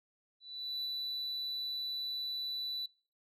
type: tone with ADSR envelope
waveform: sine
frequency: 3971 Hz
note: B7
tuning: 9 cents sharp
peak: -32 dBFS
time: 0.4-2.86 s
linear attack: 450 ms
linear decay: 5 ms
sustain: -2 dB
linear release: 5 ms
effects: noise-tail reverb RT60 0.4 s tail -22 dB re dry + tanh soft clip ceiling -34 dBFS